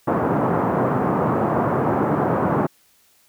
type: band-pass noise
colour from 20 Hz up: pink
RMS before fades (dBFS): -20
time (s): 0.07-2.67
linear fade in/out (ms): 10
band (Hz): 130 to 1200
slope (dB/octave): 24
effects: white hiss -58 dBFS RMS until 3.28 s